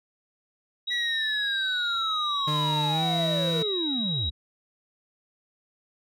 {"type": "tone", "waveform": "sine", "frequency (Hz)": 3832, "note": "A#7", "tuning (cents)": 47, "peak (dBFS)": -27, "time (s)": [0.87, 4.3], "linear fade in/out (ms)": 10}
{"type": "linear sweep", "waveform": "triangle", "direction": "down", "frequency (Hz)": [1959, 58.5], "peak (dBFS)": -26, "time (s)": [0.9, 4.31], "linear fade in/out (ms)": 20}
{"type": "tone with pitch glide", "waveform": "40% pulse", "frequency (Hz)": [151.1, 165.73], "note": ["D3", "E3"], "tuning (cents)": [50, 10], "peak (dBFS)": -26, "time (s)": [2.47, 3.63], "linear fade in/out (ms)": 10, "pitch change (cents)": 160, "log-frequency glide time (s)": [2.9, 3.04]}
{"effects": []}